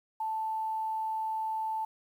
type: tone with quantisation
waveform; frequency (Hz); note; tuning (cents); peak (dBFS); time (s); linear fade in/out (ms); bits
sine; 880; A5; 0; -30; 0.2-1.85; 5; 10
effects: none